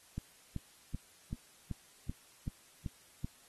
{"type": "click train", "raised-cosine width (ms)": 5, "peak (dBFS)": -25, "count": 9, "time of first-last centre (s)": [0.18, 3.245], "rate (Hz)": 2.61, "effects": ["white hiss -62 dBFS RMS until 3.48 s", "AAC 32 kbps"]}